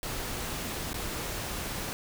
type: noise with dropouts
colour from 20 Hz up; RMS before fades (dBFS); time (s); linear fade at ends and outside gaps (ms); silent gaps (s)
pink; -35; 0.03-1.93; 0; 0.931-0.943
effects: none